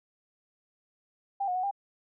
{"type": "tone with pitch steps", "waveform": "sine", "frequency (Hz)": [793, 725, 739, 799], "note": ["G5", "F#5", "F#5", "G5"], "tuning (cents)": [20, -35, -2, 33], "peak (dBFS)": -27, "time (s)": [1.4, 1.712], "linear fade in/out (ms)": 10, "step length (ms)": 78, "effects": []}